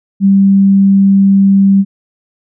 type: tone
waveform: sine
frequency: 196 Hz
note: G3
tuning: in tune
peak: -4 dBFS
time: 0.2-1.85 s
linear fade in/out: 50 ms
effects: none